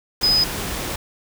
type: tone in noise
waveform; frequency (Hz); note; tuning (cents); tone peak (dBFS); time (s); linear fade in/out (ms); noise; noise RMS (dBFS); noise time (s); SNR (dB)
sine; 5020; D#8; +15; -14; 0.23-0.44; 5; pink; -27; 0.21-0.96; +10
effects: none